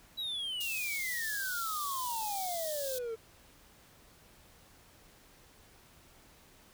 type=exponential sweep; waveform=triangle; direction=down; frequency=3951 to 440 Hz; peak=-33 dBFS; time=0.17-3.16 s; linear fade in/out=20 ms
type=high-pass noise; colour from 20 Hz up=white; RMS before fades=-40 dBFS; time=0.6-2.99 s; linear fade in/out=10 ms; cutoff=3200 Hz; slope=96 dB/octave
effects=pink hiss -60 dBFS RMS until 6.73 s